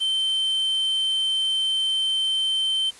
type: tone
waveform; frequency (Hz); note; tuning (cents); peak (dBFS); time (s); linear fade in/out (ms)
triangle; 3100; G7; -20; -19; 0-2.91; 20
effects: white hiss -47 dBFS RMS until 2.99 s + resampled to 24000 Hz